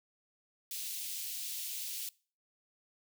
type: high-pass noise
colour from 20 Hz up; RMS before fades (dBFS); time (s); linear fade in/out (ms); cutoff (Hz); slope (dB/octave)
white; -40; 0.71-2.09; 2; 2700; 24
effects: noise-tail reverb RT60 0.4 s tail -23 dB re dry